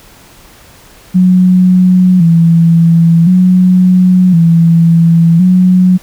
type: tone with vibrato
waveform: sine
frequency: 174.61 Hz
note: F3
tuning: in tune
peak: -3 dBFS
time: 1.14-5.98 s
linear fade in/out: 20 ms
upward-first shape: square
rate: 0.47 Hz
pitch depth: 81 cents each way
effects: pink hiss -39 dBFS RMS until 6.02 s